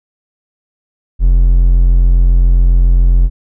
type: tone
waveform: triangle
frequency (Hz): 43.65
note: F1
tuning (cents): 0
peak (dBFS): -3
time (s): 1.19-3.3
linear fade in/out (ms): 50
effects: none

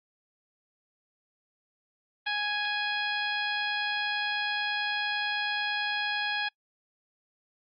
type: harmonic tone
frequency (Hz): 831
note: G#5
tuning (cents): +1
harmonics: 1 / 2 / 3 / 4 / 5 / 6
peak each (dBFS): -35 / -31 / -35 / -35 / -39 / -43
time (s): 2.26-6.49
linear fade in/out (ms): 10
effects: noise-tail reverb RT60 0.1 s tail -26 dB re dry + Opus 32 kbps

